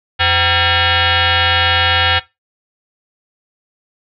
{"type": "tone with frequency modulation", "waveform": "sine", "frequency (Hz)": 765, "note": "G5", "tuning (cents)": -42, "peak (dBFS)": -10, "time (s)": [0.19, 2.2], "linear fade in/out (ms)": 20, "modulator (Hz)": 426, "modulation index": 6.9, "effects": ["noise-tail reverb RT60 0.2 s tail -18 dB re dry"]}